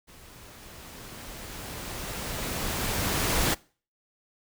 pink noise with level ramp, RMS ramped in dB -51 to -24 dBFS, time 0.07-3.55 s, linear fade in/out 20 ms, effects noise-tail reverb RT60 0.4 s tail -23 dB re dry

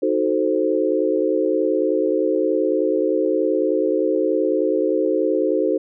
sine chord, D# diminished seventh, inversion none, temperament equal, 311.1 / 370 / 440 / 523.3 Hz, D#4 / F#4 / A4 / C5, 0 / 0 / 0 / 0 cents, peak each -22 dBFS, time 0.02-5.78 s, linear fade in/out 10 ms, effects none

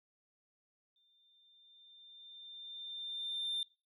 sine tone with exponential growth, 3591 Hz, A7, 35 cents sharp, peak -31 dBFS, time 0.96-3.63 s, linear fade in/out 2 ms, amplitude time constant 580 ms, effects noise-tail reverb RT60 0.3 s tail -20 dB re dry + tanh soft clip ceiling -32 dBFS

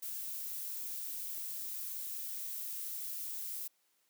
violet noise, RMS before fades -41 dBFS, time 0.02-3.68 s, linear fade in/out 10 ms, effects white hiss -75 dBFS RMS until 4.09 s + high-pass 200 Hz 12 dB/octave

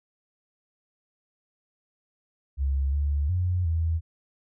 sine tone with pitch steps, 68.5 / 72 / 90.2 / 81.8 Hz, C#2 / D2 / F#2 / E2, -20 / -34 / -44 / -13 cents, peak -22 dBFS, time 2.57-4.01 s, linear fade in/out 50 ms, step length 360 ms, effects none

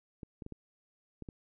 clicks, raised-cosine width 3 ms, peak -30 dBFS, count 6, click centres 0.232 / 0.422 / 0.464 / 0.523 / 1.223 / 1.288 s, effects none

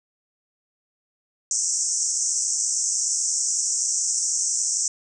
pink band-pass noise, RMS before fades -24 dBFS, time 1.51-4.88 s, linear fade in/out 2 ms, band 5600 to 8300 Hz, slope 96 dB/octave, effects none

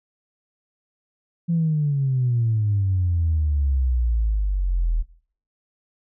sine exponential sweep, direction down, 171.7 to 39.27 Hz, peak -17 dBFS, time 1.48-5.03 s, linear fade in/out 20 ms, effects noise-tail reverb RT60 0.5 s tail -19 dB re dry + tanh soft clip ceiling -13 dBFS

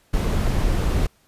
brown noise, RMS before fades -20 dBFS, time 0.13-1.07 s, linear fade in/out 10 ms, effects pink hiss -60 dBFS RMS until 1.27 s + resampled to 32000 Hz

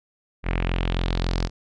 sawtooth tone with low-pass filter sweep, 43.65 Hz, F1, in tune, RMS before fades -24 dBFS, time 0.43-1.5 s, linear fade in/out 50 ms, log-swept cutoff 2200 to 5300 Hz, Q 2.9, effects none

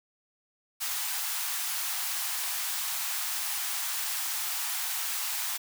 white high-pass noise, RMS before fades -32 dBFS, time 0.8-5.58 s, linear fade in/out 20 ms, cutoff 730 Hz, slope 48 dB/octave, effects none

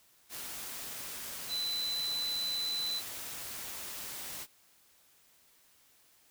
sine tone in noise, 4008 Hz, B7, 25 cents sharp, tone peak -32 dBFS, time 1.48-3.02 s, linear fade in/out 50 ms, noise white, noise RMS -42 dBFS, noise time 0.29-4.47 s, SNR +7 dB, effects white hiss -65 dBFS RMS until 6.3 s

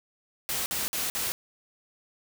white noise bursts, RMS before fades -30 dBFS, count 4, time 0.49-1.32 s, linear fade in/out 0 ms, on 170 ms, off 50 ms, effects none

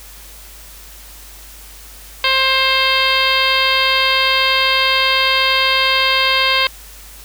harmonic tone, 529 Hz, C5, 19 cents sharp, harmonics 1 / 2 / 3 / 4 / 5 / 6 / 7 / 8 / 9, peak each -24 / -19 / -22 / -19 / -20 / -19 / -21 / -24 / -24 dBFS, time 2.24-6.67 s, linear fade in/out 2 ms, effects added 50 Hz sine -39 dBFS peak until 7.24 s + white hiss -39 dBFS RMS until 7.24 s

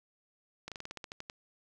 slowing click train, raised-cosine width 0.2 ms, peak -24 dBFS, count 11, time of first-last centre 0.68-1.299 s, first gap 37 ms, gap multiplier 1.11, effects none

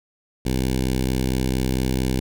10% pulse tone with notch filter, 64.4 Hz, C2, 27 cents flat, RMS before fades -22 dBFS, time 0.45-2.2 s, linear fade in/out 10 ms, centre 1200 Hz, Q 0.68, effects none

